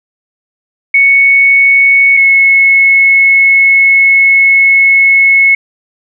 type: tone pair in turn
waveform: sine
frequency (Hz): 2217 / 2190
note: C#7 / C#7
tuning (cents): 0 / -22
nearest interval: unison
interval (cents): 22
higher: first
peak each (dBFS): -3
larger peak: neither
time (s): 0.94-2.17 / 2.17-5.55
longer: second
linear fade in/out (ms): 5
effects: none